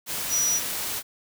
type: tone in noise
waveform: sine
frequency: 5840 Hz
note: F#8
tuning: 24 cents flat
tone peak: -21 dBFS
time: 0.29-0.61 s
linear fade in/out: 50 ms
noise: white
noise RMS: -30 dBFS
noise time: 0.06-1.03 s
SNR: +6 dB
effects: none